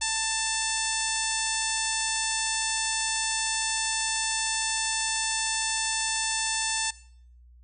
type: harmonic tone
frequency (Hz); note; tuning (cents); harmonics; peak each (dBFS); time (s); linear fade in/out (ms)
887; A5; +14; 1 / 2 / 3 / 4 / 5 / 6 / 7 / 8 / 9 / 10; -35 / -35 / -35 / -35 / -35 / -35 / -35 / -35 / -35 / -35; 0.01-6.91; 10
effects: noise-tail reverb RT60 0.6 s tail -20 dB re dry + added 60 Hz sine -50 dBFS peak until 7.63 s